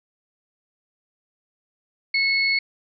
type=tone pair together; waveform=sine; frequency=2193 / 4386 Hz; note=C#7 / C#8; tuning=-19 / -19 cents; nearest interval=octave; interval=1200 cents; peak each=-19 / -24 dBFS; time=2.14-2.59 s; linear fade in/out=5 ms; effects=none